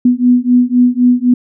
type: beating tone pair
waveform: sine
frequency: 244.9 / 248.8 Hz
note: B3 / B3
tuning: -14 / +13 cents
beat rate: 3.9 Hz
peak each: -10 dBFS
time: 0.05-1.34 s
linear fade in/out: 5 ms
effects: none